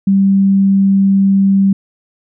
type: tone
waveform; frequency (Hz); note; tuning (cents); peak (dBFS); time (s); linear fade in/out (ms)
sine; 195.4; G3; -5; -7; 0.07-1.73; 5
effects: none